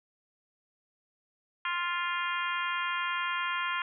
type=harmonic tone with a mistuned harmonic; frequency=349.2 Hz; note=F4; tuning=in tune; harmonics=3 / 4 / 5 / 6 / 7 / 8 / 9; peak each=-33 / -35 / -37 / -39 / -40 / -41 / -42 dBFS; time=1.65-3.82 s; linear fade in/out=2 ms; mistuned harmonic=9; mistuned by=+42 cents; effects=none